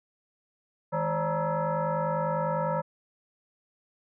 sine tone with frequency modulation, 210 Hz, G#3, 19 cents sharp, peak -25 dBFS, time 0.92-2.82 s, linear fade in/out 20 ms, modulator 370 Hz, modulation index 2.7, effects none

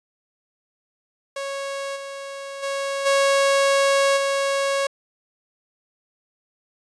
sawtooth tone with level steps, 552 Hz, C#5, 7 cents flat, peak -23 / -28 / -20 / -12 / -16 dBFS, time 1.36-4.87 s, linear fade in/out 5 ms, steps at 1.95 / 2.62 / 3.05 / 4.16 s, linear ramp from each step 20 ms, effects resampled to 22050 Hz

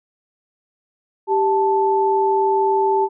sine tone pair together, 391.2 / 878.2 Hz, G4 / A5, -4 / -4 cents, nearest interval octave + major second, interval 1400 cents, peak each -17 dBFS, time 1.27-3.09 s, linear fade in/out 50 ms, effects none

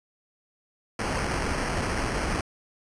pink noise with sample-and-hold, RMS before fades -28 dBFS, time 0.99-2.41 s, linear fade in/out 2 ms, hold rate 3675 Hz, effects resampled to 22050 Hz

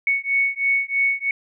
sine beating tone pair, 2217 / 2220.1 Hz, C#7 / C#7, 0 / +2 cents, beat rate 3.1 Hz, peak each -21 dBFS, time 0.07-1.31 s, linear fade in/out 2 ms, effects none

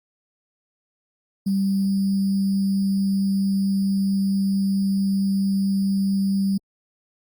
sine tone with sample-and-hold, 195.5 Hz, G3, 4 cents flat, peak -18 dBFS, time 1.46-6.58 s, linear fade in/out 10 ms, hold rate 4900 Hz, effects Opus 24 kbps

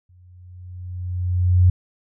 sine tone with exponential growth, 90.1 Hz, F#2, 45 cents flat, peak -9 dBFS, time 0.09-1.7 s, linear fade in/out 5 ms, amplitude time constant 350 ms, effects none

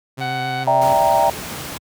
sawtooth tone with vibrato, 131.5 Hz, C3, 9 cents sharp, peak -22 dBFS, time 0.17-0.94 s, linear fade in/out 20 ms, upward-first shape triangle, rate 7.3 Hz, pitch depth 30 cents each way
harmonic tone, 746 Hz, F#5, 14 cents sharp, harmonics 1 / 2 / 3 / 4 / 5 / 6, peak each -23 / -30 / -31 / -38 / -36 / -39 dBFS, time 0.2-0.65 s, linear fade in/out 20 ms
sine chord, E half-diminished seventh, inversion third, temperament equal, 587.3 / 659.3 / 784 / 932.3 Hz, D5 / E5 / G5 / Bb5, 0 / 0 / 0 / 0 cents, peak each -21 / -18 / -17 / -17 dBFS, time 0.67-1.3 s, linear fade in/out 5 ms
pink noise, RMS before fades -29 dBFS, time 0.81-1.78 s, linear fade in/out 10 ms
effects high-pass 80 Hz 12 dB/octave

